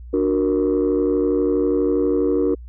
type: chord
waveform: sine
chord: D augmented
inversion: none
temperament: equal with one note detuned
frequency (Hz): 293.7 / 366 / 466.2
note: D4 / F#4 / A#4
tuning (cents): 0 / -19 / 0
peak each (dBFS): -19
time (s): 0.13-2.55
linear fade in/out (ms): 10
effects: tanh soft clip ceiling -11 dBFS + added 60 Hz sine -34 dBFS peak until 2.68 s